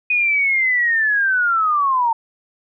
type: linear sweep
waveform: sine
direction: down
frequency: 2489 to 896 Hz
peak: -14 dBFS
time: 0.1-2.13 s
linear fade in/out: 5 ms
effects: none